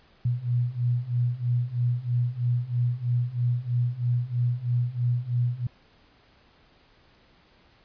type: beating tone pair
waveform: sine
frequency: 120 / 123.1 Hz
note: B2 / B2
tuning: -49 / -5 cents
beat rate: 3.1 Hz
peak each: -27 / -25 dBFS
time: 0.25-5.67 s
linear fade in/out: 5 ms
effects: pink hiss -59 dBFS RMS until 7.84 s + resampled to 11025 Hz